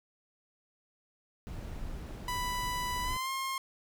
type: noise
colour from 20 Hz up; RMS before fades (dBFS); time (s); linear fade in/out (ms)
brown; -40; 1.47-3.17; 0
type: tone with pitch glide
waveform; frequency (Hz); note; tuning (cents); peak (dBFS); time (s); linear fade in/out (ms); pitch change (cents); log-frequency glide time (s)
sawtooth; 990 to 1067.2; B5 to C6; +4 to +34; -29; 2.28-3.58; 2; +130; 3.03-3.3
effects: none